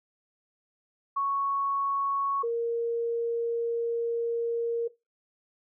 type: tone pair in turn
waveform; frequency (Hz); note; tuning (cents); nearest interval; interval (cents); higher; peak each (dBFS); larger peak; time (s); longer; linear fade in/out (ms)
sine; 1108.7 / 466.2; C#6 / A#4; 0 / 0; octave + minor third; 1500; first; -25; neither; 1.16-2.43 / 2.43-4.88; second; 10
effects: noise-tail reverb RT60 0.2 s tail -17 dB re dry